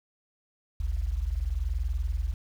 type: tone pair together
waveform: sine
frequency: 50.49 / 71.2 Hz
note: G#1 / C#2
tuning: -48 / +47 cents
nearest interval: tritone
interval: 595 cents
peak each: -28 / -29 dBFS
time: 0.8-2.34 s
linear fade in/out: 5 ms
effects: tanh soft clip ceiling -19 dBFS + 9-bit